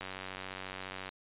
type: click train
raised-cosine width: 0.3 ms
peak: -24 dBFS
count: 103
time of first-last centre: 0.01-1.091 s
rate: 94.4 Hz
effects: resampled to 8000 Hz